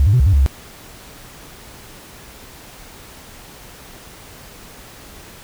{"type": "tone with pitch steps", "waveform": "sine", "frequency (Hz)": [69.5, 100.1, 125.4, 66.7, 96.6, 70.6, 66.9], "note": ["C#2", "G2", "B2", "C2", "G2", "C#2", "C2"], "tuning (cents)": [5, 37, 27, 34, -25, 32, 39], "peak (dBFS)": -8, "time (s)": [0, 0.462], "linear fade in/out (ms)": 0, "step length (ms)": 66, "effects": ["tanh soft clip ceiling -6 dBFS", "pink hiss -40 dBFS RMS until 5.43 s"]}